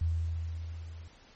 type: tone with level ramp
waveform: sine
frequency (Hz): 82.41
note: E2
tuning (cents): 0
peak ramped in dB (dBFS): -25 to -43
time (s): 0.01-1.08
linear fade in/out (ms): 5
effects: pink hiss -58 dBFS RMS until 1.35 s + MP3 32 kbps